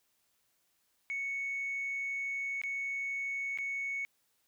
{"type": "tone with dropouts", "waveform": "sine", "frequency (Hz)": 2217, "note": "C#7", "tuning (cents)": 0, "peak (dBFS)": -32, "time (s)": [1.1, 4.05], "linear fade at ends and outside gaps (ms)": 0, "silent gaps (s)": [[2.616, 2.636], [3.575, 3.586]], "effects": ["tanh soft clip ceiling -30 dBFS", "white hiss -75 dBFS RMS until 4.47 s"]}